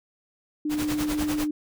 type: tone with vibrato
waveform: sine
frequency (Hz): 300.8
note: D4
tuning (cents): +42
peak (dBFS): -24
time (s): 0.65-1.51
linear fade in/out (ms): 5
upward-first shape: triangle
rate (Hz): 20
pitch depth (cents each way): 13
type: noise with tremolo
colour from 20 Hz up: pink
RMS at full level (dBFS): -30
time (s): 0.69-1.48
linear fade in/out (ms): 50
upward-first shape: sine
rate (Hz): 10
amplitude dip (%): 80
effects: none